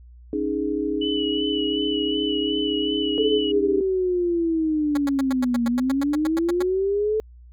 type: chord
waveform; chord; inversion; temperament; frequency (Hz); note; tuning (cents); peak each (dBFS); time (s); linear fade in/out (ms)
sine; C# suspended second; none; equal; 277.2 / 311.1 / 415.3; C#4 / D#4 / G#4; 0 / 0 / 0; -28 / -25 / -26; 0.33-3.81; 2
type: tone with vibrato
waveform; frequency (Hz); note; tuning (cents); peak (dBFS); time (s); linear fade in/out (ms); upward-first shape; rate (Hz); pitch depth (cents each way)
sine; 2960; F#7; 0; -26; 1.01-3.52; 10; sine; 2.7; 32
type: linear two-way sweep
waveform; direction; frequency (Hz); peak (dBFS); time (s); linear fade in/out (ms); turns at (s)
sine; down then up; 438.1 to 233.1 to 438.1; -19; 3.18-7.2; 0; 5.66
type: tone bursts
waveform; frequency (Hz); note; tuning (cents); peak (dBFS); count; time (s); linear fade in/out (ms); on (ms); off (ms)
10% pulse; 277.2; C#4; 0; -19; 15; 4.95-6.626; 5; 24; 94
effects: added 60 Hz sine -43 dBFS peak until 7.52 s